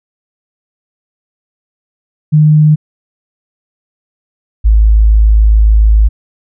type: tone pair in turn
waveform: sine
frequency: 152.6 / 53.53 Hz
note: D#3 / A1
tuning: -33 / -47 cents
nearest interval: octave + tritone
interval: 1814 cents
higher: first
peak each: -3 dBFS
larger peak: neither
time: 2.32-2.76 / 4.64-6.09 s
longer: second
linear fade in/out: 20 ms
effects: none